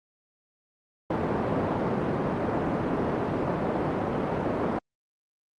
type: band-pass noise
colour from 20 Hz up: pink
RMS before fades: -27 dBFS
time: 1.1-4.79 s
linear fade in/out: 5 ms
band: 160 to 910 Hz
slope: 12 dB/octave
effects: Opus 32 kbps